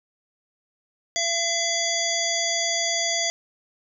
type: harmonic tone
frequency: 677 Hz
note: E5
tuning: 46 cents sharp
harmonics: 1 / 3 / 5 / 7 / 9 / 10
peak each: -29 / -29 / -29 / -29 / -29 / -29 dBFS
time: 1.16-3.3 s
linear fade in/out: 0 ms
effects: none